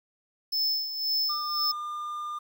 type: tone with tremolo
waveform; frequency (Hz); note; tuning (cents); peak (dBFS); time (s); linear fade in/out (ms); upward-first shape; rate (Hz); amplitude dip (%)
square; 5250; E8; -8; -24; 0.52-1.72; 10; sine; 1.9; 65
type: tone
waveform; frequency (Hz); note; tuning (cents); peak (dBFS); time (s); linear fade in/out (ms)
triangle; 1204; D6; +43; -30; 1.29-2.39; 10
effects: 10-bit